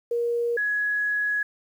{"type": "tone pair in turn", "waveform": "sine", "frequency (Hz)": [472.7, 1677.7], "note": ["A#4", "G#6"], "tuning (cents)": [24, 17], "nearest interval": "octave + minor seventh", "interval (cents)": 2193, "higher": "second", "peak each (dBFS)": -22, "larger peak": "neither", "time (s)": [[0.11, 0.57], [0.57, 1.43]], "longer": "second", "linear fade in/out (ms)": 5, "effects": ["9-bit"]}